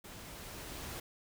pink noise with level ramp, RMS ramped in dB -50 to -43 dBFS, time 0.04-1 s, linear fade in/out 5 ms, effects none

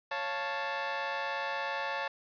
20% pulse chord, Db augmented, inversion none, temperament equal, 554.4 / 698.5 / 880 Hz, Db5 / F5 / A5, 0 / 0 / 0 cents, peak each -32 / -36 / -30 dBFS, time 0.11-2.08 s, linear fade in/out 5 ms, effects resampled to 11025 Hz + 9-bit

